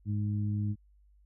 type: harmonic tone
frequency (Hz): 103.83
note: G#2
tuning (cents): 0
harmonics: 1 / 2 / 3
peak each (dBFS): -29 / -35 / -44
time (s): 0.05-0.76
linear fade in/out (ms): 50
effects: added 50 Hz sine -59 dBFS peak until 1.25 s